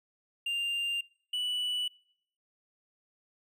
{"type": "tone pair in turn", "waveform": "triangle", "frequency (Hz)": [2794, 2960], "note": ["F7", "F#7"], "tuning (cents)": [0, 0], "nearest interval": "minor second", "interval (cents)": 100, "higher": "second", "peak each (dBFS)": -28, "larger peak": "neither", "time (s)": [[0.46, 1.01], [1.33, 1.88]], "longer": "neither", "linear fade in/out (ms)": 5, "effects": ["noise-tail reverb RT60 0.7 s tail -25 dB re dry"]}